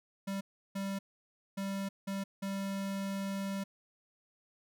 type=tone bursts at uneven times; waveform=square; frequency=196 Hz; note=G3; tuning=in tune; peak=-35 dBFS; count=5; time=0.27-0.41 / 0.75-0.99 / 1.57-1.89 / 2.07-2.24 / 2.42-3.64 s; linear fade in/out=10 ms; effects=none